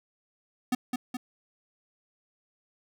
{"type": "tone with echo", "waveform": "square", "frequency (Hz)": 250, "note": "B3", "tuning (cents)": 21, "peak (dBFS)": -24, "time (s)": [0.72, 0.75], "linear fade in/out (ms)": 5, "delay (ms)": 210, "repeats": 2, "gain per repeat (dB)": -4, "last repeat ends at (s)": 1.17, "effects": []}